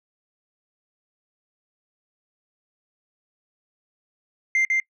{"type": "tone with echo", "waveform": "sine", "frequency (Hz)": 2093, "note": "C7", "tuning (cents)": 0, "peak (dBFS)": -15, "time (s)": [4.55, 4.65], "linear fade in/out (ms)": 2, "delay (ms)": 150, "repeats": 1, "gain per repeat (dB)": -2, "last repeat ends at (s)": 4.8, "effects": ["noise-tail reverb RT60 0.1 s tail -24 dB re dry", "tanh soft clip ceiling -16 dBFS"]}